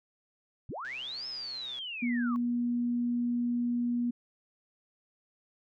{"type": "linear two-way sweep", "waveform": "sine", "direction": "up then down", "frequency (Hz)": [59.7, 5274, 1067], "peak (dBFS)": -36, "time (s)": [0.69, 2.36], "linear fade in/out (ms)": 0, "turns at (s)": 1.27}
{"type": "click train", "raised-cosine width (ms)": 0.2, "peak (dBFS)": -35, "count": 121, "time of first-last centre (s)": [0.85, 1.788], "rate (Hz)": 128}
{"type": "tone", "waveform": "sine", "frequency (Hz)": 240.6, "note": "B3", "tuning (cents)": -45, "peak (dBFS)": -27, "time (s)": [2.02, 4.11], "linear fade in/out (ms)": 10}
{"effects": []}